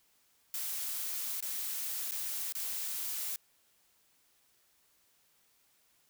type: noise with dropouts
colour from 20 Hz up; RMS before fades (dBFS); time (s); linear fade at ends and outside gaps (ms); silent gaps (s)
blue; -37; 0.54-3.36; 1; 1.405-1.425 / 2.111-2.119 / 2.524-2.551
effects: white hiss -70 dBFS RMS until 6.09 s